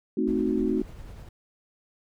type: chord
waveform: sine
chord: A diminished seventh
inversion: none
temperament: equal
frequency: 220 / 261.6 / 311.1 / 370 Hz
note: A3 / C4 / Eb4 / Gb4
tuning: 0 / 0 / 0 / 0 cents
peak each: -28 dBFS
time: 0.17-0.82 s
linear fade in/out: 5 ms
type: noise with tremolo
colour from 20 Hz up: brown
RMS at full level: -40 dBFS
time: 0.27-1.29 s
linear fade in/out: 5 ms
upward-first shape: sine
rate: 10 Hz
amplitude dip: 30%
effects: none